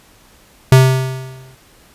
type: tone with exponential decay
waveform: square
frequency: 130.81 Hz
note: C3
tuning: in tune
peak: -3 dBFS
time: 0.72-1.55 s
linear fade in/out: 2 ms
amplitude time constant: 180 ms
effects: pink hiss -48 dBFS RMS until 1.94 s + resampled to 32000 Hz